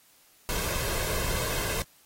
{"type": "noise with comb filter", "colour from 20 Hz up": "pink", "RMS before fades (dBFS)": -30, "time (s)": [0.49, 1.82], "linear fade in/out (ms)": 0, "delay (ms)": 1.9, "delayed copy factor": 0.55, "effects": ["white hiss -60 dBFS RMS until 2.05 s", "AAC 48 kbps"]}